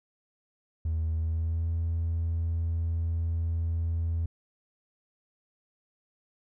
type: tone with pitch glide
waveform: triangle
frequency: 80.2 to 83.08 Hz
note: E2 to E2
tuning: -47 to +14 cents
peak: -23 dBFS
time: 0.85-4.26 s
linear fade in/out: 5 ms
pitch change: +61 cents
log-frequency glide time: 1.16-1.7 s
effects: tanh soft clip ceiling -22 dBFS